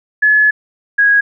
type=tone pair in turn; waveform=sine; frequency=1708 / 1651.7 Hz; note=G#6 / G#6; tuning=+48 / -10 cents; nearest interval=minor second; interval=58 cents; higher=first; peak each=-7 dBFS; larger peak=neither; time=0.22-0.51 / 0.98-1.21 s; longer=first; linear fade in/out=10 ms; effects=none